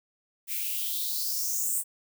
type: noise with high-pass filter sweep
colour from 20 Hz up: violet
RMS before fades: -30 dBFS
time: 0.47-1.84 s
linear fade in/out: 50 ms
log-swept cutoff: 2100 to 8700 Hz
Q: 5.5
effects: none